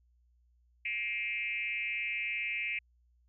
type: tone with frequency modulation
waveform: sine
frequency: 2349 Hz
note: D7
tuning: in tune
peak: -32 dBFS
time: 0.85-2.79 s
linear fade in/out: 5 ms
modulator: 221 Hz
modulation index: 1.3
effects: added 60 Hz sine -65 dBFS peak until 3.28 s